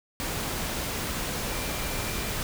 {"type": "tone in noise", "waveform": "sine", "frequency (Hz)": 2372, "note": "D7", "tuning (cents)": 17, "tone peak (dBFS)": -42, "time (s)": [1.5, 2.3], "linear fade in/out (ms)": 0, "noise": "pink", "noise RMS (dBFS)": -31, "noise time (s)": [0.2, 2.43], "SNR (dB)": -14, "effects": []}